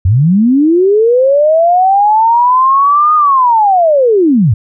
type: linear two-way sweep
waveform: sine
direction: up then down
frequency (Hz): 83 to 1239 to 90.9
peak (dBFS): -5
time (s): 0.05-4.54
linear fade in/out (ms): 5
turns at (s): 3.15
effects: none